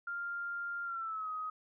sine tone with pitch glide, 1396.9 to 1259 Hz, F6 to D#6, 0 to +20 cents, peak -36 dBFS, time 0.07-1.5 s, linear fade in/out 5 ms, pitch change -180 cents, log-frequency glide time 0.84-1.3 s, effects none

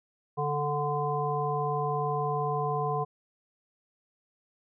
harmonic tone with a mistuned harmonic, 146.9 Hz, D3, 1 cent sharp, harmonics 1 / 3 / 5 / 7, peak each -32 / -32 / -32 / -32 dBFS, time 0.37-3.05 s, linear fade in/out 20 ms, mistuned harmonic 1, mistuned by -15 cents, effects none

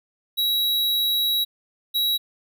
square tone pair in turn, 3874 / 3874 Hz, B7 / B7, -34 / -34 cents, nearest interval unison, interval 0 cents, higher neither, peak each -20 dBFS, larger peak neither, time 0.37-1.45 / 1.94-2.18 s, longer first, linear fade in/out 20 ms, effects none

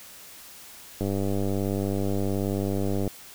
click train, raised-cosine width 2 ms, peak -15 dBFS, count 205, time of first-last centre 1.01-3.077 s, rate 98.7 Hz, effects white hiss -46 dBFS RMS until 3.34 s

